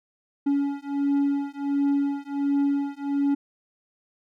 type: beating tone pair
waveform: triangle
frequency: 281.1 / 282.5 Hz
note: C#4 / C#4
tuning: +24 / +33 cents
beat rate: 1.4 Hz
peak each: -23 dBFS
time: 0.46-3.35 s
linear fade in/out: 10 ms
effects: none